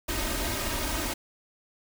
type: noise with comb filter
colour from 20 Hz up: pink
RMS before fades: -30 dBFS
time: 0.08-1.14 s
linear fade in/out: 10 ms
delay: 3.2 ms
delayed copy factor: +0.7
effects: none